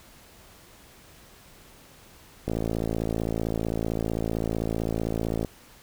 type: click train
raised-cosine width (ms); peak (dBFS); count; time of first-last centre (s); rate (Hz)
2; -14; 166; 2.48-5.448; 55.6
effects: pink hiss -52 dBFS RMS until 5.82 s